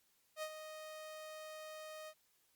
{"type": "tone with ADSR envelope", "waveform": "sawtooth", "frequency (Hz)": 622.3, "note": "D#5", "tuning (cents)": 0, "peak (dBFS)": -35, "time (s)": [0.36, 2.14], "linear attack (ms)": 64, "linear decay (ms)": 64, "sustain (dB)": -9, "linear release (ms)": 59, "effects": ["white hiss -75 dBFS RMS until 2.55 s", "Opus 48 kbps"]}